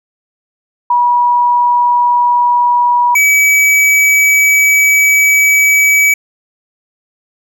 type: tone pair in turn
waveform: sine / square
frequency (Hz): 968 / 2284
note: B5 / D7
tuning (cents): -35 / -49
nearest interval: octave + minor third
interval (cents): 1486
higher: second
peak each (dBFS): -7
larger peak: neither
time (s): 0.9-3.15 / 3.15-6.14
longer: second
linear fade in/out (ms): 5
effects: none